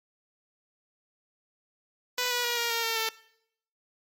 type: tone with pitch steps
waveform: 5% pulse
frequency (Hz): 495.4 / 486.9 / 478.5 / 470.3 / 462.2 / 454.3 / 446.5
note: B4 / B4 / A#4 / A#4 / A#4 / A#4 / A4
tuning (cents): +5 / -25 / +45 / +15 / -15 / -45 / +25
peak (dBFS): -15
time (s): 2.18-3.09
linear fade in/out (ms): 2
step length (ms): 130
effects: noise-tail reverb RT60 0.7 s tail -20 dB re dry + MP3 64 kbps